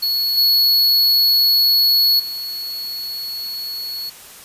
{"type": "tone with level steps", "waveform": "square", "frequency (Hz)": 4372, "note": "C#8", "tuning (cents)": -25, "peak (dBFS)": [-17, -12, -25], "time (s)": [0.02, 4.1], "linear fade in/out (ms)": 10, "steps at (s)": [0.37, 2.19], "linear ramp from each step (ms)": 10, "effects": ["white hiss -40 dBFS RMS until 4.44 s", "resampled to 32000 Hz"]}